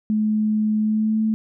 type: tone with pitch glide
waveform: sine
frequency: 214.5 to 218.9 Hz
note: A3 to A3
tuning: -44 to -9 cents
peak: -17 dBFS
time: 0.1-1.34 s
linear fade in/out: 0 ms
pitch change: +35 cents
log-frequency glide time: 0.79-1.22 s
effects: none